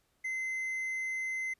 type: tone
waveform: triangle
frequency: 2060 Hz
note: C7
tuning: 28 cents flat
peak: -31 dBFS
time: 0.24-1.54 s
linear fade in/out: 10 ms
effects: pink hiss -74 dBFS RMS until 1.59 s + resampled to 32000 Hz